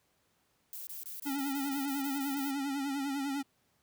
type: noise bursts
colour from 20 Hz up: violet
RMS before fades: -43 dBFS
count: 11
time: 0.73-2.51 s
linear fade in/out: 0 ms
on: 140 ms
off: 24 ms
type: tone with vibrato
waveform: square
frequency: 277.2 Hz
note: C#4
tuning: in tune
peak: -33 dBFS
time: 1.25-3.43 s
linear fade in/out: 20 ms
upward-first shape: sine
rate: 10 Hz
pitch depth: 65 cents each way
effects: pink hiss -73 dBFS RMS until 3.82 s + high-pass 80 Hz 12 dB/octave